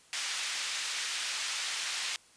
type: band-pass noise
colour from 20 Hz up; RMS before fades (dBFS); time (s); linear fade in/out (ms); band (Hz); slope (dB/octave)
pink; -35; 0.13-2.16; 0; 2100 to 7300; 12
effects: white hiss -60 dBFS RMS until 2.36 s + resampled to 22050 Hz